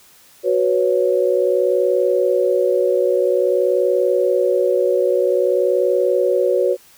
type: chord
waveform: sine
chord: F# suspended fourth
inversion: none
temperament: equal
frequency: 370 / 493.9 / 554.4 Hz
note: F#4 / B4 / C#5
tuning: 0 / 0 / 0 cents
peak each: -18 dBFS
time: 0.43-6.77 s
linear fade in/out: 50 ms
effects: white hiss -49 dBFS RMS until 6.97 s